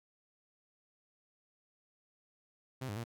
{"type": "tone with pitch steps", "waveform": "sawtooth", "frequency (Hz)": [130.6, 102.3, 117], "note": ["C3", "G#2", "A#2"], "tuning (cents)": [-3, -26, 7], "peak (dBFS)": -34, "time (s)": [2.81, 3.041], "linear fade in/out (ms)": 10, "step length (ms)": 77, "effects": []}